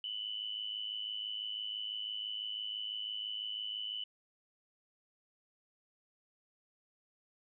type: tone with amplitude modulation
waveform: sine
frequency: 2984 Hz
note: F#7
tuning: 14 cents sharp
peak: -34 dBFS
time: 0.04-4.04 s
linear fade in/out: 2 ms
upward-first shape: sine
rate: 106 Hz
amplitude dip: 70%
effects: none